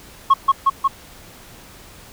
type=tone with echo; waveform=sine; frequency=1091 Hz; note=C#6; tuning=28 cents flat; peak=-5 dBFS; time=0.3-0.34 s; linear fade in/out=10 ms; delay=180 ms; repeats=3; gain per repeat=-2 dB; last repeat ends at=0.88 s; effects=tanh soft clip ceiling -7 dBFS + pink hiss -43 dBFS RMS until 2.12 s